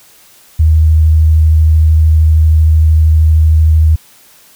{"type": "tone with vibrato", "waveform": "sine", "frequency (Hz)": 78.7, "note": "D#2", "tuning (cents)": 20, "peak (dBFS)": -4, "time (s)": [0.59, 3.96], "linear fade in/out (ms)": 10, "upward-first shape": "triangle", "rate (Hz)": 13, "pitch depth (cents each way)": 18, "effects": ["white hiss -43 dBFS RMS until 4.55 s"]}